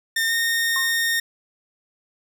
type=tone with pitch glide; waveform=sawtooth; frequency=1815 to 1840.3 Hz; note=A#6 to A#6; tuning=-47 to -23 cents; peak=-16 dBFS; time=0.16-1.2 s; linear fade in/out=5 ms; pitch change=+24 cents; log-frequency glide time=0.27-0.32 s
type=tone with exponential decay; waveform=sine; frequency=1068 Hz; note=C6; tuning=35 cents sharp; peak=-25 dBFS; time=0.76-1.01 s; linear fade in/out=1 ms; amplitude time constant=53 ms
effects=none